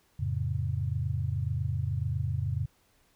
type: chord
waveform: sine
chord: F augmented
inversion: none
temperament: just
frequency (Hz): 87.31 / 109.13 / 136.42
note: F2 / A2 / C#3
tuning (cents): 0 / -14 / -27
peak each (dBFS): -32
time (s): 0.19-2.66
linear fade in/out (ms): 10
effects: pink hiss -67 dBFS RMS until 3.15 s